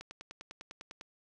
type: click train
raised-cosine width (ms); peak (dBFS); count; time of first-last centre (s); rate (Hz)
0.2; -28; 11; 0.01-1.011; 9.99
effects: none